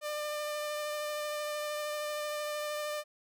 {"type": "tone with vibrato", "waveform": "sawtooth", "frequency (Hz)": 598, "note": "D5", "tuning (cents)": 31, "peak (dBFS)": -30, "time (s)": [0.01, 3.04], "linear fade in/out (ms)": 50, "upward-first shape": "triangle", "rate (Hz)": 13, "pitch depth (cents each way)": 13, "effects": []}